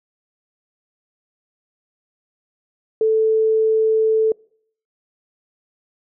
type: tone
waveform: sine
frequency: 440 Hz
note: A4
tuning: in tune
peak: -13 dBFS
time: 3.01-4.32 s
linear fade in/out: 2 ms
effects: noise-tail reverb RT60 0.6 s tail -26 dB re dry